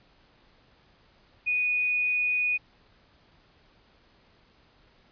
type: tone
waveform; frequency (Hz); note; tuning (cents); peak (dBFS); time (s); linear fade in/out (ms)
sine; 2474; D#7; -10; -23; 1.46-2.58; 20
effects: pink hiss -61 dBFS RMS until 5.11 s + resampled to 11025 Hz